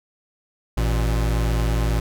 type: tone pair together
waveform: square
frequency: 54.95 / 116.54 Hz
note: A1 / A#2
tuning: -2 / 0 cents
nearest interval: octave + minor second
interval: 1302 cents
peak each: -20 / -26 dBFS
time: 0.77-2 s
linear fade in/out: 5 ms
effects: none